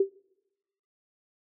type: tone with exponential decay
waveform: sine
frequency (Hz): 390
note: G4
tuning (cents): -9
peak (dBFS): -16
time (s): 0-0.12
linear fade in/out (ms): 5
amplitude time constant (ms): 24
effects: noise-tail reverb RT60 1.0 s tail -26 dB re dry